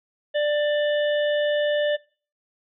harmonic tone, 591 Hz, D5, 11 cents sharp, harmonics 1 / 3 / 5 / 6, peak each -20 / -30 / -34 / -36 dBFS, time 0.34-1.97 s, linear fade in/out 20 ms, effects noise-tail reverb RT60 0.4 s tail -22 dB re dry

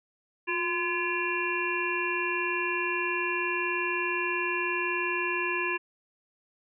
harmonic tone with a mistuned harmonic, 341.6 Hz, F4, 38 cents flat, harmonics 1 / 3 / 5 / 7 / 8, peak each -33 / -33 / -33 / -33 / -33 dBFS, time 0.47-5.78 s, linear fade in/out 20 ms, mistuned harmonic 1, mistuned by +73 cents, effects none

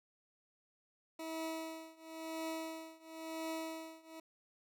20% pulse tone with tremolo, 322.5 Hz, E4, 38 cents flat, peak -33 dBFS, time 1.19-4.2 s, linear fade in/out 5 ms, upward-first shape triangle, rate 0.97 Hz, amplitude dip 95%, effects none

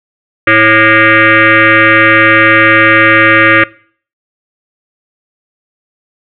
sine tone with frequency modulation, 110 Hz, A2, in tune, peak -3 dBFS, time 0.47-3.64 s, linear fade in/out 5 ms, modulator 438 Hz, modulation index 5.1, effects noise-tail reverb RT60 0.5 s tail -22 dB re dry

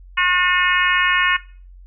harmonic tone, 360.8 Hz, F#4, 44 cents flat, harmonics 3 / 4 / 5 / 6 / 7 / 8, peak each -21 / -22 / -20 / -22 / -22 / -24 dBFS, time 0.17-1.37 s, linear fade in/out 10 ms, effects noise-tail reverb RT60 0.4 s tail -18 dB re dry + added 45 Hz sine -39 dBFS peak until 1.86 s

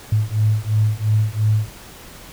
sine beating tone pair, 106 / 108.9 Hz, G#2 / A2, +36 / -17 cents, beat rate 2.9 Hz, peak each -18 dBFS, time 0.12-1.69 s, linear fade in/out 5 ms, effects pink hiss -40 dBFS RMS until 2.32 s

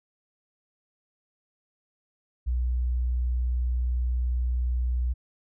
sine tone, 61.4 Hz, B1, 9 cents flat, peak -23 dBFS, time 2.46-5.14 s, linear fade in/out 20 ms, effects none

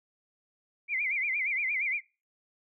sine tone with vibrato, 2217 Hz, C#7, in tune, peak -27 dBFS, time 0.88-2.01 s, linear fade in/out 50 ms, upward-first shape sine, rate 8.6 Hz, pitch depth 160 cents each way, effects noise-tail reverb RT60 0.3 s tail -22 dB re dry

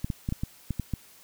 clicks, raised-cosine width 5 ms, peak -16 dBFS, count 8, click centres 0.045 / 0.102 / 0.289 / 0.324 / 0.435 / 0.707 / 0.797 / 0.937 s, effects white hiss -54 dBFS RMS until 1.23 s

